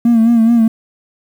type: tone with vibrato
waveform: triangle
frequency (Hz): 230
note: A#3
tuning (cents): -23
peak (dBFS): -4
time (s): 0.05-0.68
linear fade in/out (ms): 5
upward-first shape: sine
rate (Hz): 4.7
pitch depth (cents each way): 56
effects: tanh soft clip ceiling -2 dBFS + 7-bit